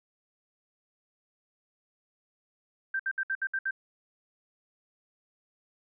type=tone bursts; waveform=sine; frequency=1568 Hz; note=G6; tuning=in tune; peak=-27 dBFS; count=7; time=2.94-3.709 s; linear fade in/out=5 ms; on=55 ms; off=64 ms; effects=none